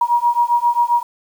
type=beating tone pair; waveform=sine; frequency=950 / 957.5 Hz; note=A#5 / A#5; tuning=+33 / +46 cents; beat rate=7.5 Hz; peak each=-16 dBFS; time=0.01-1.03 s; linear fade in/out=5 ms; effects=7-bit